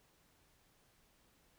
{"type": "silence", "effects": ["pink hiss -71 dBFS RMS until 1.58 s"]}